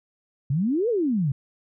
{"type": "exponential two-way sweep", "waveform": "sine", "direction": "up then down", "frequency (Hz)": [127.2, 500, 127.2], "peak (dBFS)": -20, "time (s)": [0.5, 1.32], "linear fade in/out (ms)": 5, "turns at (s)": 0.89, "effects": []}